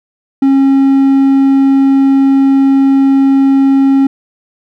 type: tone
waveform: triangle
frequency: 271.8 Hz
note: C#4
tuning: 34 cents flat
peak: -3 dBFS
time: 0.42-4.07 s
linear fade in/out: 5 ms
effects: none